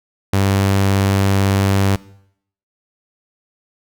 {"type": "tone", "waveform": "sawtooth", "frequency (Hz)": 98, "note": "G2", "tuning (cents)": 0, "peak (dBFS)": -9, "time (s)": [0.33, 1.96], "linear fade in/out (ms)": 5, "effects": ["noise-tail reverb RT60 0.7 s tail -20 dB re dry"]}